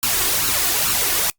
white noise with flanger, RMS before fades -19 dBFS, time 0.03-1.3 s, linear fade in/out 0 ms, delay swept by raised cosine 0.71 to 2.81 ms, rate 2.3 Hz, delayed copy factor +0.65, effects noise-tail reverb RT60 0.1 s tail -25 dB re dry + Opus 48 kbps

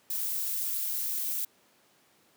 violet noise with amplitude modulation, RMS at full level -29 dBFS, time 0.1-1.45 s, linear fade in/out 5 ms, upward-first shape sine, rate 239 Hz, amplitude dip 60%, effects pink hiss -64 dBFS RMS until 2.36 s + high-pass 200 Hz 12 dB/octave

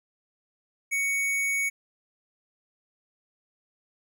square tone, 2230 Hz, C#7, 10 cents sharp, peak -25 dBFS, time 0.91-1.7 s, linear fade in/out 20 ms, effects none

